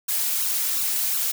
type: noise with flanger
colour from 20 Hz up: blue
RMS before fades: -24 dBFS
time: 0.08-1.32 s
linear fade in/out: 10 ms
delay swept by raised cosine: 0.72 to 4.22 ms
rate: 2.8 Hz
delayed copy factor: +0.85
effects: none